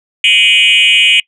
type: tone with frequency modulation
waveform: sine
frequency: 2696 Hz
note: E7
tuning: 38 cents sharp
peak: -3 dBFS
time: 0.24-1.2 s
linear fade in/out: 2 ms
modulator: 208 Hz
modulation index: 2.1
effects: noise-tail reverb RT60 0.1 s tail -25 dB re dry + tanh soft clip ceiling -4 dBFS